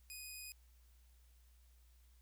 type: tone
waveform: 10% pulse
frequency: 2493 Hz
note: D#7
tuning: 3 cents sharp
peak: -39 dBFS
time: 0.1-0.52 s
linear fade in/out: 0 ms
effects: added 60 Hz sine -63 dBFS peak until 2.21 s + white hiss -75 dBFS RMS until 2.21 s